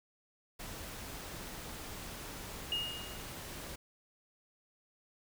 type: noise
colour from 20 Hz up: pink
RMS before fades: -45 dBFS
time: 0.59-3.76 s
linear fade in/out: 10 ms
type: tone with exponential decay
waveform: sine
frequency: 2854 Hz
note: F7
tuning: 37 cents sharp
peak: -30 dBFS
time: 2.72-3.46 s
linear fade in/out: 1 ms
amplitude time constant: 160 ms
effects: none